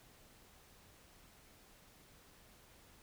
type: silence
effects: pink hiss -63 dBFS RMS until 3.02 s